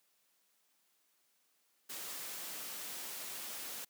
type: noise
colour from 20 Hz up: white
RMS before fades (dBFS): -44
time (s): 1.89-3.85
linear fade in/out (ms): 10
effects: white hiss -75 dBFS RMS until 3.89 s + high-pass 200 Hz 12 dB/octave